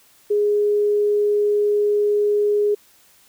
sine tone, 414.5 Hz, G#4, 3 cents flat, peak -15 dBFS, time 0.3-2.75 s, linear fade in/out 10 ms, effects white hiss -54 dBFS RMS until 3.28 s

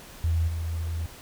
sine tone with level steps, 82.41 Hz, E2, in tune, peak -21 / -27 dBFS, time 0.24-1.06 s, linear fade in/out 0 ms, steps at 0.47 s, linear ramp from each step 20 ms, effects pink hiss -46 dBFS RMS until 1.21 s

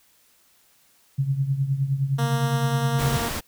sine tone with tremolo, 136.9 Hz, C#3, 21 cents flat, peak -17 dBFS, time 1.18-3.17 s, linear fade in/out 10 ms, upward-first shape triangle, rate 9.7 Hz, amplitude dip 80%
10% pulse tone, 233.1 Hz, A#3, in tune, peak -18 dBFS, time 2.18-3.29 s, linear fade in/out 10 ms
pink noise, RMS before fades -29 dBFS, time 2.98-3.41 s, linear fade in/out 20 ms
effects white hiss -60 dBFS RMS until 3.47 s

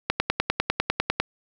click train, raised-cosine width 0.3 ms, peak -4 dBFS, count 12, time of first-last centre 0.1-1.2 s, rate 10 Hz, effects none

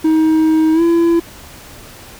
triangle tone with pitch glide, 316.2 to 336.9 Hz, D#4 to E4, +28 to +38 cents, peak -7 dBFS, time 0.04-1.2 s, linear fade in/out 10 ms, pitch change +110 cents, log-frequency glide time 0.73-0.82 s, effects pink hiss -37 dBFS RMS until 2.19 s

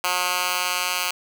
10% pulse tone with high-pass filter sweep, 180.2 Hz, F#3, 45 cents flat, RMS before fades -24 dBFS, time 0.04-1.11 s, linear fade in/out 2 ms, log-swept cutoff 1200 to 1800 Hz, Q 0.86, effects none

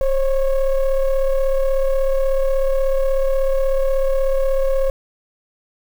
triangle ring-modulated tone, 277.2 Hz, C#4, in tune, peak -9 dBFS, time 0.01-4.9 s, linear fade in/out 2 ms, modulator 259 Hz, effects 7-bit

